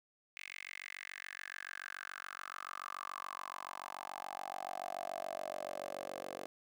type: tone with high-pass filter sweep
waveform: 10% pulse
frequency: 47 Hz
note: F#1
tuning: 28 cents sharp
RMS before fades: -45 dBFS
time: 0.37-6.46 s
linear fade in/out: 0 ms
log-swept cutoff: 2300 to 480 Hz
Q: 6
effects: none